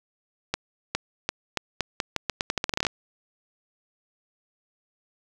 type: accelerating click train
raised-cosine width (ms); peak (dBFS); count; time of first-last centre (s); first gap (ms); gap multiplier
0.2; -7; 19; 0.54-2.867; 410; 0.83
effects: 7-bit